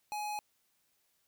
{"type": "tone", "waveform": "square", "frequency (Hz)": 839, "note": "G#5", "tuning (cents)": 17, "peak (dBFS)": -36, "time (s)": [0.12, 0.39], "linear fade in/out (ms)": 0, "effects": ["white hiss -75 dBFS RMS until 1.27 s"]}